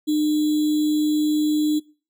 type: tone with sample-and-hold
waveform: sine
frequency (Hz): 303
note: D#4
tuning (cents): -46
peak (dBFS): -17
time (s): 0.07-1.8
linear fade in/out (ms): 20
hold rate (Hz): 3675
effects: noise-tail reverb RT60 0.4 s tail -23 dB re dry